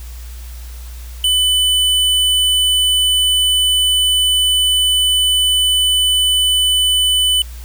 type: tone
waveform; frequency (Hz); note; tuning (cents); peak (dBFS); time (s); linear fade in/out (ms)
square; 3000; F#7; +23; -12; 1.24-7.42; 2
effects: added 60 Hz sine -28 dBFS peak until 7.64 s + white hiss -41 dBFS RMS until 7.64 s